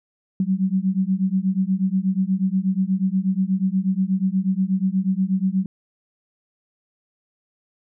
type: beating tone pair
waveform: sine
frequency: 185.5 / 193.8 Hz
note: F#3 / G3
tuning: +5 / -20 cents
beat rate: 8.3 Hz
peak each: -21 dBFS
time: 0.4-5.66 s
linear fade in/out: 2 ms
effects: none